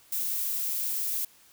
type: noise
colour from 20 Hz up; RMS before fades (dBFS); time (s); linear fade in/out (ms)
violet; -30; 0.12-1.25; 5
effects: white hiss -58 dBFS RMS until 1.52 s